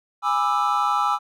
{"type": "chord", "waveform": "triangle", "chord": "E dominant seventh", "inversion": "first", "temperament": "just", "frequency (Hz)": [824.1, 988.9, 1186.7, 1318.5], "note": ["G#5", "B5", "D6", "E6"], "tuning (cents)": [-14, 2, 18, 0], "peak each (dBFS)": [-22, -25, -23, -21], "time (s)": [0.22, 1.19], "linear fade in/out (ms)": 50, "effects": []}